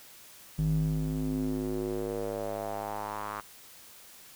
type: tone with band-pass filter sweep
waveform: square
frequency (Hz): 52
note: G#1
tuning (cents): +3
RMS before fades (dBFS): -32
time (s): 0.58-3.41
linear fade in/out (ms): 10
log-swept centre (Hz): 140 to 1200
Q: 3.3
effects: white hiss -52 dBFS RMS until 4.35 s